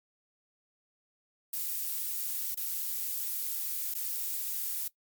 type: noise with dropouts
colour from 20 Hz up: violet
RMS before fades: -34 dBFS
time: 1.53-4.88 s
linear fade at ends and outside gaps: 5 ms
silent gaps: 2.547-2.571 / 3.94-3.949 s
effects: noise-tail reverb RT60 0.1 s tail -19 dB re dry + Opus 48 kbps